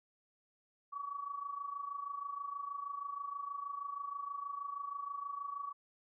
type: tone with amplitude modulation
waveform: sine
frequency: 1135 Hz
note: C#6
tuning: 41 cents sharp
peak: -36 dBFS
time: 0.92-5.73 s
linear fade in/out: 20 ms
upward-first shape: sine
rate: 26.3 Hz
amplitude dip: 70%
effects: none